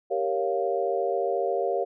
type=chord; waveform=sine; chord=G half-diminished seventh; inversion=none; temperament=equal; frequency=392 / 466.2 / 554.4 / 698.5 Hz; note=G4 / Bb4 / Db5 / F5; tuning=0 / 0 / 0 / 0 cents; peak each=-29 dBFS; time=0.1-1.85 s; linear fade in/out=20 ms; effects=none